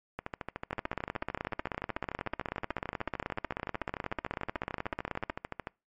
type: two click trains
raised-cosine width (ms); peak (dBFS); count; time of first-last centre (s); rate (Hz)
0.5; -17 / -20; 75 / 75; 0.73-5.298 / 0.19-5.671; 16.2 / 13.5
effects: noise-tail reverb RT60 0.3 s tail -26 dB re dry + MP3 48 kbps